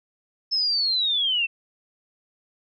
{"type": "linear sweep", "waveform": "sine", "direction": "down", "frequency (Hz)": [5274, 2637], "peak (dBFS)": -20, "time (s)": [0.51, 1.47], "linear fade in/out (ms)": 20, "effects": []}